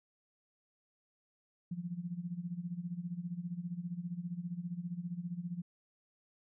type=tone with tremolo; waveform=sine; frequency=174.61 Hz; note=F3; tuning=in tune; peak=-34 dBFS; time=1.71-5.62 s; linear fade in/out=5 ms; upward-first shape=sine; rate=15 Hz; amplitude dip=80%; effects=none